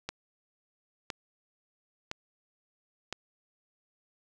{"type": "click train", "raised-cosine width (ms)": 0.2, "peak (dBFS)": -17, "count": 4, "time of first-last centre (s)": [0.09, 3.126], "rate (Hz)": 0.988, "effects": []}